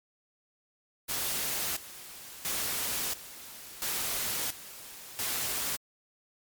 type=noise with tremolo; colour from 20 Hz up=white; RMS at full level=-32 dBFS; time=1.08-5.77 s; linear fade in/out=20 ms; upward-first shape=square; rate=0.73 Hz; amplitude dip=80%; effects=MP3 96 kbps